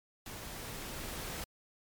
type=noise with level ramp; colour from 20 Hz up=pink; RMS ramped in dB=-45 to -40 dBFS; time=0.26-1.44 s; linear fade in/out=2 ms; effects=MP3 96 kbps